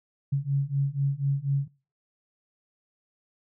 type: beating tone pair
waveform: sine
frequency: 137.1 / 141.2 Hz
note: C#3 / C#3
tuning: -19 / +32 cents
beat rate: 4.1 Hz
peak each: -27 / -26 dBFS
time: 0.32-1.68 s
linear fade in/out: 10 ms
effects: noise-tail reverb RT60 0.4 s tail -25 dB re dry